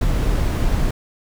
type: noise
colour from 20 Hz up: brown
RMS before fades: -18 dBFS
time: 0.01-0.91 s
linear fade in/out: 5 ms
effects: none